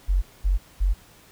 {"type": "tone bursts", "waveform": "sine", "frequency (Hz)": 46.17, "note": "F#1", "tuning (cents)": -3, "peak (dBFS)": -17, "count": 3, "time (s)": [0.08, 0.94], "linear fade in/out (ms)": 20, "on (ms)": 140, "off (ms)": 220, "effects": ["pink hiss -52 dBFS RMS until 1.31 s"]}